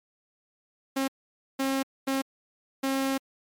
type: tone bursts at uneven times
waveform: sawtooth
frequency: 269.2 Hz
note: C4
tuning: 49 cents sharp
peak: -21 dBFS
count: 4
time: 0.96-1.08 / 1.59-1.83 / 2.07-2.22 / 2.83-3.18 s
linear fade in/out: 10 ms
effects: MP3 96 kbps